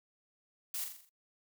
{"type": "noise with echo", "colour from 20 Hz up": "blue", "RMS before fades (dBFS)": -38, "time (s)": [0.74, 0.84], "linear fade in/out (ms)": 2, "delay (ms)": 42, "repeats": 6, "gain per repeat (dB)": -5, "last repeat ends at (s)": 1.092, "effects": ["noise-tail reverb RT60 0.1 s tail -26 dB re dry"]}